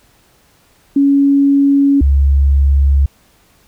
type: tone pair in turn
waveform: sine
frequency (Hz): 279.5 / 69.39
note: C#4 / C#2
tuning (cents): +14 / +2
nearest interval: 2 octaves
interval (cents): 2412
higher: first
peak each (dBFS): -7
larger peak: neither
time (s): 0.96-2.01 / 2.01-3.06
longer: neither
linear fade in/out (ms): 5
effects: pink hiss -52 dBFS RMS until 3.67 s